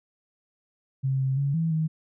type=tone with pitch steps; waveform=sine; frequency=133.8 / 133 / 140.1 / 163.5 / 158.2 Hz; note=C3 / C3 / C#3 / E3 / D#3; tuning=+39 / +29 / +19 / -14 / +29 cents; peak=-22 dBFS; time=1.03-1.88 s; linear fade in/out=20 ms; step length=170 ms; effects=none